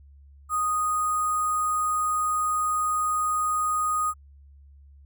sine tone with sample-and-hold, 1240 Hz, D#6, 6 cents flat, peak -22 dBFS, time 0.49-4.14 s, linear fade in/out 50 ms, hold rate 8820 Hz, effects added 70 Hz sine -48 dBFS peak until 5.05 s

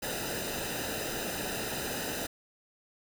pink noise with comb filter, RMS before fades -35 dBFS, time 0.02-2.27 s, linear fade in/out 10 ms, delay 0.9 ms, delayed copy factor -0.75, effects none

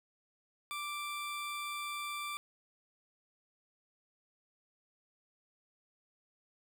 20% pulse tone, 1174.7 Hz, D6, in tune, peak -33 dBFS, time 0.71-2.37 s, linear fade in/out 0 ms, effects none

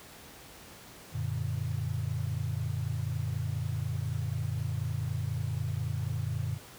sine chord, Gb augmented, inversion none, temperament equal, 92.5 / 116.54 / 146.83 Hz, Gb2 / Bb2 / D3, 0 / 0 / 0 cents, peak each -34 / -33 / -35 dBFS, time 1.12-6.59 s, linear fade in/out 50 ms, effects pink hiss -50 dBFS RMS until 6.78 s + high-pass 60 Hz 12 dB/octave

